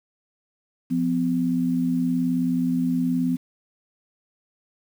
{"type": "tone pair together", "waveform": "sine", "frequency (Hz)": [174.61, 253.6], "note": ["F3", "B3"], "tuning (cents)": [0, 46], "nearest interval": "tritone", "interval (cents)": 646, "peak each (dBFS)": [-25, -21], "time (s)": [0.9, 3.37], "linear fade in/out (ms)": 20, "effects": ["8-bit"]}